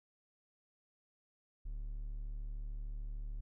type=tone; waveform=triangle; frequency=36.69 Hz; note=D1; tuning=1 cent flat; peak=-37 dBFS; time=1.65-3.41 s; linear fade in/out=10 ms; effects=none